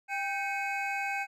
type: tone cluster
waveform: triangle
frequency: 794 / 1556 / 2200 / 2535 Hz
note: G5 / G6 / C#7 / D#7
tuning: +22 / -13 / -14 / +32 cents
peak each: -32 / -35 / -36 / -35 dBFS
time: 0.08-1.27 s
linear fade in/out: 50 ms
effects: none